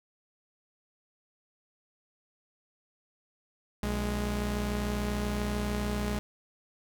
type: tone pair together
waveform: sawtooth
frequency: 60.2 / 207.7 Hz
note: B1 / G#3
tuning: -44 / 0 cents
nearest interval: octave + major sixth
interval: 2144 cents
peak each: -28 dBFS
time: 3.83-6.19 s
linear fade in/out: 0 ms
effects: none